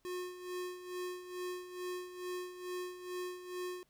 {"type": "tone with tremolo", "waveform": "square", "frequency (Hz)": 361.3, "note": "F#4", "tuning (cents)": -41, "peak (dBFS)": -38, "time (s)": [0.05, 3.83], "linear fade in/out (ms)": 0, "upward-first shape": "sine", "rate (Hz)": 2.3, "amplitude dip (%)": 70, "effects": ["pink hiss -75 dBFS RMS until 3.89 s"]}